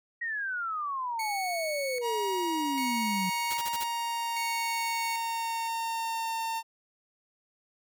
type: exponential sweep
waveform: sine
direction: down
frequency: 1910 to 180 Hz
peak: -30 dBFS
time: 0.21-3.3 s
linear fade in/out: 10 ms
type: tone with tremolo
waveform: sawtooth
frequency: 2217 Hz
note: C#7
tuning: in tune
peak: -30 dBFS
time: 1.19-5.68 s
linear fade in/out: 5 ms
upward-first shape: square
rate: 0.63 Hz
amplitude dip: 75%
type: tone with pitch glide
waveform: 45% pulse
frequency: 953 to 906.8 Hz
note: A#5 to A#5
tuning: +38 to -48 cents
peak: -30 dBFS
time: 2.01-6.63 s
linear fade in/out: 50 ms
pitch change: -86 cents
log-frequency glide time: 2.55-6.4 s
type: noise bursts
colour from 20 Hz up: white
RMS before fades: -36 dBFS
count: 5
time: 3.5-3.842 s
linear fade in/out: 10 ms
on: 42 ms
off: 33 ms
effects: none